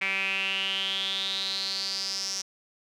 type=tone with band-pass filter sweep; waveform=sawtooth; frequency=193.4 Hz; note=G3; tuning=23 cents flat; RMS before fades=-30 dBFS; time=0.01-2.42 s; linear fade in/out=10 ms; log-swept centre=2300 to 5700 Hz; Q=7.9; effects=none